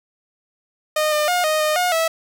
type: tone with pitch steps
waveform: sawtooth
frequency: 614 / 603 / 715 / 620 / 613 / 719 / 652 Hz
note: D#5 / D5 / F5 / D#5 / D#5 / F#5 / E5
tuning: -23 / +46 / +41 / -6 / -26 / -50 / -19 cents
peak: -13 dBFS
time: 0.96-2.08 s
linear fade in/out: 5 ms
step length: 160 ms
effects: none